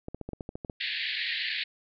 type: clicks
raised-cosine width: 2 ms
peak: -23 dBFS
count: 10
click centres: 0.084 / 0.146 / 0.213 / 0.29 / 0.333 / 0.408 / 0.491 / 0.555 / 0.648 / 0.698 s
type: band-pass noise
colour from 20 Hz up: pink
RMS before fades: -32 dBFS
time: 0.8-1.64 s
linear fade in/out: 10 ms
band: 1700 to 4500 Hz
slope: 96 dB/octave
effects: none